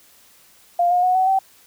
sine tone with pitch steps, 698.5 / 715.7 / 733.2 / 751.2 / 769.7 Hz, F5 / F5 / F#5 / F#5 / G5, 0 / +42 / -16 / +26 / -32 cents, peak -14 dBFS, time 0.79-1.39 s, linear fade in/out 5 ms, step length 120 ms, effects white hiss -52 dBFS RMS until 1.66 s

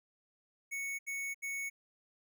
square tone bursts, 2217 Hz, C#7, in tune, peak -37 dBFS, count 3, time 0.71-1.7 s, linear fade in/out 20 ms, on 280 ms, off 75 ms, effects none

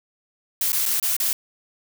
blue noise with dropouts, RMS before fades -22 dBFS, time 0.61-1.33 s, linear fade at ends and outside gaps 2 ms, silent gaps 0.721-0.729 / 0.855-0.86 / 1-1.027 / 1.166-1.2 s, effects none

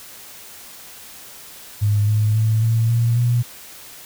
sine tone with pitch steps, 103.83 / 107 / 110.26 / 113.62 / 117.09 / 120.66 Hz, G#2 / A2 / A2 / A#2 / A#2 / B2, 0 / -48 / +4 / -44 / +8 / -40 cents, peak -14 dBFS, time 1.81-3.43 s, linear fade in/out 20 ms, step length 270 ms, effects white hiss -40 dBFS RMS until 4.05 s

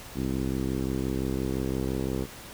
10% pulse tone with low-pass filter sweep, 65.8 Hz, C2, 10 cents sharp, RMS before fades -29 dBFS, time 0.14-2.27 s, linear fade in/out 50 ms, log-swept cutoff 310 to 510 Hz, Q 1.6, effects pink hiss -44 dBFS RMS until 2.53 s

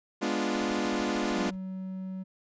sawtooth chord, G# diminished seventh, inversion none, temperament equal, 207.7 / 246.9 / 293.7 / 349.2 Hz, G#3 / B3 / D4 / F4, 0 / 0 / 0 / 0 cents, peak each -29 dBFS, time 0.21-1.51 s, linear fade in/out 20 ms
brown noise with tremolo, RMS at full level -47 dBFS, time 0.53-1.57 s, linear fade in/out 50 ms, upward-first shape sine, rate 13 Hz, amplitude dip 100%
triangle tone, 188.2 Hz, F#3, 30 cents sharp, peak -32 dBFS, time 1.35-2.24 s, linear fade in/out 20 ms
effects resampled to 16000 Hz

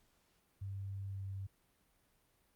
sine tone with pitch glide, 98 to 97.04 Hz, G2 to G2, 0 to -17 cents, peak -40 dBFS, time 0.61-1.47 s, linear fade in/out 10 ms, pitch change -17 cents, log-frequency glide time 1.09-1.24 s, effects pink hiss -74 dBFS RMS until 2.55 s + Opus 48 kbps

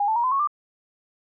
sine tone with pitch steps, 815 / 878.6 / 947.1 / 1020.9 / 1100.5 / 1186.4 Hz, G#5 / A5 / A#5 / C6 / C#6 / D6, -33 / -3 / +27 / -43 / -13 / +17 cents, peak -19 dBFS, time 0-0.474 s, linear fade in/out 5 ms, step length 79 ms, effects none

